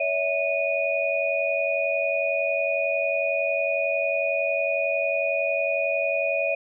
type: tone cluster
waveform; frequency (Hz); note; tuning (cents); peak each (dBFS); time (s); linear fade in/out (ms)
sine; 563 / 654 / 2470; C#5 / E5 / D#7; +27 / -14 / -13; -26; 0-6.55; 5
effects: none